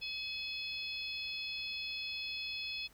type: harmonic tone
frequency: 852 Hz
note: G#5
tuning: 44 cents sharp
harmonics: 3 / 4 / 5 / 6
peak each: -41 / -43 / -45 / -47 dBFS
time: 0.01-2.88 s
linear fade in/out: 20 ms
effects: added 50 Hz sine -65 dBFS peak until 2.93 s + pink hiss -64 dBFS RMS until 2.93 s